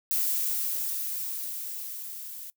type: noise with level ramp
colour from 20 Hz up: violet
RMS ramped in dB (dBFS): -26 to -41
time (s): 0.11-2.5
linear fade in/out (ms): 0
effects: noise-tail reverb RT60 0.1 s tail -22 dB re dry